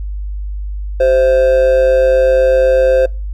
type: tone with amplitude modulation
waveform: triangle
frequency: 522 Hz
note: C5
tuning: 4 cents flat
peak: -3 dBFS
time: 1-3.06 s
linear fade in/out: 5 ms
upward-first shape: sine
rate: 140 Hz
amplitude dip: 65%
effects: noise-tail reverb RT60 0.3 s tail -24 dB re dry + added 50 Hz sine -19 dBFS peak until 3.33 s